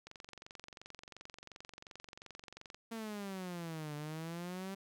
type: click train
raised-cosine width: 0.2 ms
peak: -32 dBFS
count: 62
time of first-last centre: 0.07-2.745 s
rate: 22.8 Hz
type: exponential two-way sweep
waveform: sawtooth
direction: down then up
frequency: 230 to 146.83 to 196.6 Hz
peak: -37 dBFS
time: 2.91-4.75 s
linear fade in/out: 10 ms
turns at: 3.95 s
effects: none

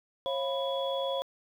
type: tone cluster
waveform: sine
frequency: 543 / 690 / 991 / 3368 Hz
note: C#5 / F5 / B5 / G#7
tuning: -36 / -21 / +6 / +24 cents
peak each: -30 / -37 / -37 / -37 dBFS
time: 0.26-1.22 s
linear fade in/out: 0 ms
effects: tanh soft clip ceiling -19 dBFS + 10-bit

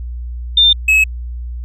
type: tone pair in turn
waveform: sine / triangle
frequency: 3603 / 2575 Hz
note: A7 / E7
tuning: +40 / -41 cents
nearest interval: tritone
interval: 581 cents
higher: first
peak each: -6 dBFS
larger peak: neither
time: 0.57-0.73 / 0.88-1.04 s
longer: neither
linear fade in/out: 5 ms
effects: added 60 Hz sine -22 dBFS peak until 1.64 s

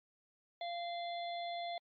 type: harmonic tone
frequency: 691 Hz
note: F5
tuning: 19 cents flat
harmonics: 1 / 3 / 5 / 6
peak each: -39 / -50 / -49 / -53 dBFS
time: 0.61-1.78 s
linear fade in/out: 2 ms
effects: AAC 64 kbps

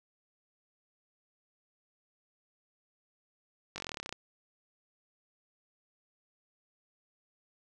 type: slowing click train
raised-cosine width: 0.2 ms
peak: -21 dBFS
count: 15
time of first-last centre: 3.76-4.126 s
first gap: 20 ms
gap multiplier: 1.04
effects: none

